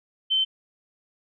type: tone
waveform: sine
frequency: 3085 Hz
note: G7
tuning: 28 cents flat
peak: -19 dBFS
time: 0.3-0.45 s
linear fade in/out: 20 ms
effects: none